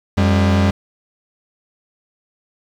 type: tone pair together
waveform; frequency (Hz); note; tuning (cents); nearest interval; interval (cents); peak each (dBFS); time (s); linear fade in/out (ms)
45% pulse; 91.07 / 200.7; F#2 / G3; -27 / +41; octave + major second; 1368; -14 / -16; 0.17-0.71; 10
effects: low-pass 5000 Hz 12 dB/octave + 7-bit